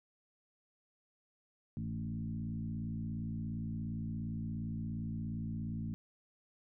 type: tone with frequency modulation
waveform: sine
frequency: 158.8 Hz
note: D#3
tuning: 36 cents sharp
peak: -36 dBFS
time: 1.77-5.94 s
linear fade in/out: 0 ms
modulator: 57.2 Hz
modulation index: 1.5
effects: none